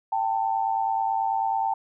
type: tone pair together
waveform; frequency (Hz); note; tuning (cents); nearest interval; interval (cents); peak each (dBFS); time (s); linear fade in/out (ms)
sine; 783 / 892.2; G5 / A5; -2 / +24; major second; 226; -25; 0.12-1.74; 5
effects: none